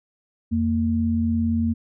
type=tone pair together; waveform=sine; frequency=85.93 / 229.4 Hz; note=F2 / A#3; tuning=-28 / -28 cents; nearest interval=octave + perfect fourth; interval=1700 cents; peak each=-24 / -20 dBFS; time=0.51-1.74 s; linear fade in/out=20 ms; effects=none